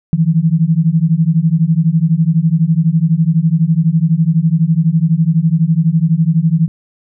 sine beating tone pair, 156.9 / 168.9 Hz, D#3 / E3, +15 / +42 cents, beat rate 12 Hz, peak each -12 dBFS, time 0.13-6.68 s, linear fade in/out 0 ms, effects none

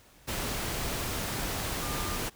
sine tone in noise, 1202 Hz, D6, 40 cents sharp, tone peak -40 dBFS, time 1.81-2.18 s, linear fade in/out 20 ms, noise pink, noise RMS -33 dBFS, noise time 0.27-2.3 s, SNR -10 dB, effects pink hiss -58 dBFS RMS until 2.35 s

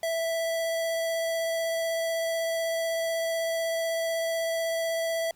square tone with vibrato, 659.3 Hz, E5, in tune, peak -27 dBFS, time 0.03-5.31 s, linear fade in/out 2 ms, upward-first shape sine, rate 16 Hz, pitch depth 8 cents each way, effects pink hiss -63 dBFS RMS until 5.35 s

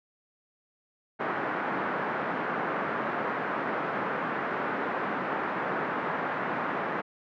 white band-pass noise, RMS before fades -31 dBFS, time 1.19-7.02 s, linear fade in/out 20 ms, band 160 to 1600 Hz, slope 24 dB/octave, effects none

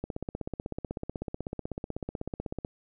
click train, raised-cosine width 2 ms, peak -20 dBFS, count 43, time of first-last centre 0.04-2.649 s, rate 16.1 Hz, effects none

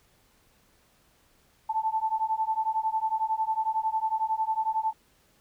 sine beating tone pair, 875 / 886 Hz, A5 / A5, -10 / +12 cents, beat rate 11 Hz, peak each -28 dBFS, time 1.69-4.93 s, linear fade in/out 10 ms, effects pink hiss -64 dBFS RMS until 5.4 s

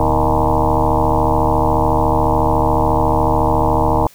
sine tone with frequency modulation, 466.2 Hz, A#4, in tune, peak -11 dBFS, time 0-4.07 s, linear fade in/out 2 ms, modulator 74 Hz, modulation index 7, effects white hiss -46 dBFS RMS until 4.14 s

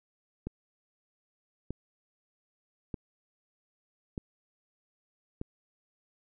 click train, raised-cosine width 3 ms, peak -22 dBFS, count 5, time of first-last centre 0.47-5.414 s, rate 0.809 Hz, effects none

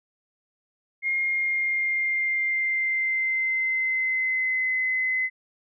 sine tone with pitch glide, 2134 to 2038 Hz, C7 to C7, +34 to -46 cents, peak -22 dBFS, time 1.02-5.3 s, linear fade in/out 50 ms, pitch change -80 cents, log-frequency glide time 1.19-4.73 s, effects none

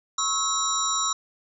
sine tone cluster, 1091 / 1306 / 3871 / 5720 / 7170 Hz, C#6 / E6 / B7 / F8 / A8, -28 / -17 / -35 / +41 / +32 cents, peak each -29 dBFS, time 0.18-1.13 s, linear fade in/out 5 ms, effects none

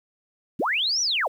sine linear two-way sweep, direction up then down, 111.6 to 5980 to 378.7 Hz, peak -21 dBFS, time 0.59-1.28 s, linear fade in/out 10 ms, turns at 1.01 s, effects 9-bit

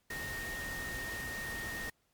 sine tone in noise, 1850 Hz, A#6, 14 cents flat, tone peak -39 dBFS, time 0.1-1.9 s, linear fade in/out 5 ms, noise pink, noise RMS -43 dBFS, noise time 0.1-1.9 s, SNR +1 dB, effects pink hiss -75 dBFS RMS until 2.13 s + MP3 96 kbps

